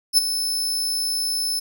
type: tone with ADSR envelope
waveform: sawtooth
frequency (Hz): 5260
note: E8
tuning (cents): -5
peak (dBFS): -8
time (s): 0.13-1.6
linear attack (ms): 48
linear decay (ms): 15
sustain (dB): -11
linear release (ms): 14
effects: none